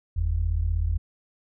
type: tone pair together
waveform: sine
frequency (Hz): 46.21 / 82.41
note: F#1 / E2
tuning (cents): -1 / 0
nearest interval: minor seventh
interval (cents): 1001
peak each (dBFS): -25 / -24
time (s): 0.16-0.98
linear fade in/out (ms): 10
effects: none